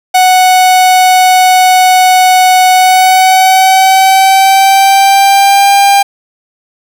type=tone with pitch glide; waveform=45% pulse; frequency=740 to 797.7 Hz; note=F#5 to G5; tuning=0 to +30 cents; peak=-3 dBFS; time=0.14-6.03 s; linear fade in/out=10 ms; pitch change=+130 cents; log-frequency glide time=2.72-5.71 s; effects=none